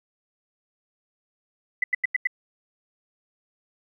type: tone bursts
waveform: sine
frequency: 2000 Hz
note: B6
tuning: 21 cents sharp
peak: -18 dBFS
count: 5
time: 1.82-2.272 s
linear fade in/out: 5 ms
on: 20 ms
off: 88 ms
effects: 10-bit